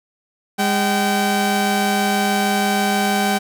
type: tone pair together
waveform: sawtooth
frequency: 204 / 769.7 Hz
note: G#3 / G5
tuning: -31 / -32 cents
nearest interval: octave + major seventh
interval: 2299 cents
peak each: -15 dBFS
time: 0.58-3.39 s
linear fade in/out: 20 ms
effects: none